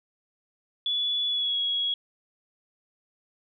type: tone with pitch glide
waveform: sine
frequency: 3425 to 3327 Hz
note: A7 to G#7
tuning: -47 to +2 cents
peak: -24 dBFS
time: 0.86-1.94 s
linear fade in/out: 2 ms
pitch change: -51 cents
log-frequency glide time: 1.28-1.58 s
effects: none